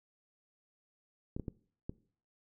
clicks, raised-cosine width 3 ms, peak -25 dBFS, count 4, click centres 1.365 / 1.397 / 1.482 / 1.895 s, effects noise-tail reverb RT60 0.5 s tail -21 dB re dry

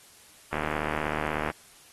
click train, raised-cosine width 0.5 ms, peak -14 dBFS, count 75, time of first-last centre 0.53-1.501 s, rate 76.2 Hz, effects white hiss -54 dBFS RMS until 1.92 s + AAC 32 kbps

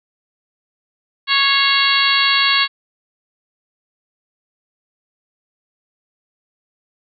harmonic tone with a mistuned harmonic, 554.4 Hz, C#5, in tune, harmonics 2 / 3 / 4 / 5 / 6 / 7 / 8, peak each -20 / -20 / -20 / -20 / -20 / -20 / -20 dBFS, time 1.27-2.68 s, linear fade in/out 50 ms, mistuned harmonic 4, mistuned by -34 cents, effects none

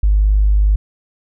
triangle tone with tanh clipping, 51 Hz, G#1, 31 cents flat, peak -9 dBFS, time 0.03-0.76 s, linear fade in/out 5 ms, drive 4 dB, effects none

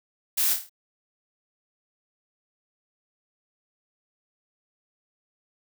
blue noise with echo, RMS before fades -24 dBFS, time 0.37-0.54 s, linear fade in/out 10 ms, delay 26 ms, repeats 6, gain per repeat -5 dB, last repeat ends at 0.696 s, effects none

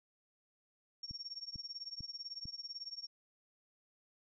sine tone with tremolo, 5520 Hz, F8, 21 cents flat, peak -39 dBFS, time 1.03-3.07 s, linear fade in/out 2 ms, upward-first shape triangle, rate 18 Hz, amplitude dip 100%
click train, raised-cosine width 5 ms, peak -36 dBFS, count 4, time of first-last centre 1.11-2.455 s, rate 2.23 Hz
effects none

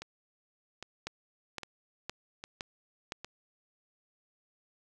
two click trains, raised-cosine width 0.2 ms, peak -19 / -24 dBFS, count 5 / 5, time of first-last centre 1.07-3.121 / 0.02-3.246 s, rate 1.95 / 1.24 Hz, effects none

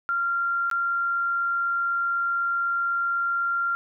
sine tone with dropouts, 1384 Hz, F6, 16 cents flat, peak -22 dBFS, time 0.09-3.75 s, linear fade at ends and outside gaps 0 ms, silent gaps 0.7-0.713 s, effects none

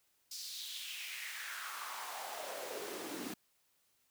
pink noise with high-pass filter sweep, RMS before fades -44 dBFS, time 0.31-3.34 s, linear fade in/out 5 ms, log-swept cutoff 5200 to 250 Hz, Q 3.3, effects white hiss -75 dBFS RMS until 4.1 s

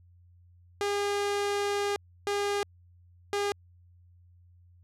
sawtooth tone bursts at uneven times, 405.9 Hz, G#4, 40 cents flat, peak -23 dBFS, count 3, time 0.81-1.96 / 2.27-2.63 / 3.33-3.52 s, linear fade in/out 0 ms, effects added 88 Hz sine -55 dBFS peak until 4.83 s + low-pass 9000 Hz 12 dB/octave

